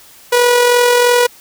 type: tone with amplitude modulation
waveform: sawtooth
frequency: 486.5 Hz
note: B4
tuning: 26 cents flat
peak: -3 dBFS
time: 0.32-1.27 s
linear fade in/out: 10 ms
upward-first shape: sine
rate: 43 Hz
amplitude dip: 35%
effects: white hiss -42 dBFS RMS until 1.4 s